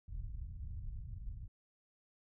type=low-pass noise; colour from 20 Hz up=pink; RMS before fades=-44 dBFS; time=0.08-1.48 s; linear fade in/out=2 ms; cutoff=110 Hz; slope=24 dB/octave; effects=none